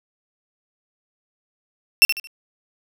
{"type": "tone with echo", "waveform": "30% pulse", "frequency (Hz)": 2700, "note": "E7", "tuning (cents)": 41, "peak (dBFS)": -5, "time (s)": [2.02, 2.05], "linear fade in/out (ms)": 0, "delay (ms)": 74, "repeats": 3, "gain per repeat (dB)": -10, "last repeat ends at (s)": 2.272, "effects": []}